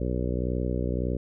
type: harmonic tone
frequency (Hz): 61.74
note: B1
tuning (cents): 0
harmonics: 1 / 2 / 3 / 4 / 5 / 6 / 7 / 8 / 9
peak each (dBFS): -29 / -32 / -34 / -35 / -36 / -37 / -37 / -38 / -39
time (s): 0-1.17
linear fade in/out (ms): 5
effects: none